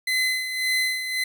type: tone with tremolo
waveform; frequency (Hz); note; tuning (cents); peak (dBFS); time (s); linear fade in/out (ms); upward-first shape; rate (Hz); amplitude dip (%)
30% pulse; 2035; C7; -49; -17; 0.07-1.24; 5; sine; 1.8; 60
effects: none